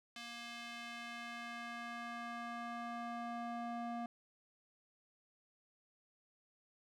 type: tone with band-pass filter sweep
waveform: square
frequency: 235.7 Hz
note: A#3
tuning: 19 cents sharp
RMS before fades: -45 dBFS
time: 0.16-4.06 s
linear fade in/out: 2 ms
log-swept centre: 3300 to 640 Hz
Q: 1.1
effects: none